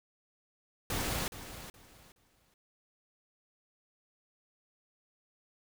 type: noise with echo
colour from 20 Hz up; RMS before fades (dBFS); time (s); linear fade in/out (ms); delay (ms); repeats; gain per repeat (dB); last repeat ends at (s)
pink; -34; 0.9-1.28; 2; 420; 3; -12; 2.54
effects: none